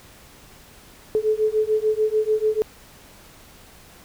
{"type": "beating tone pair", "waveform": "sine", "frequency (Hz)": [428.5, 435.3], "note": ["A4", "A4"], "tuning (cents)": [-46, -19], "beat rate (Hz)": 6.8, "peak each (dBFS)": [-21, -21], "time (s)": [1.15, 2.62], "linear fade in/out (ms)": 0, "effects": ["pink hiss -48 dBFS RMS until 4.04 s"]}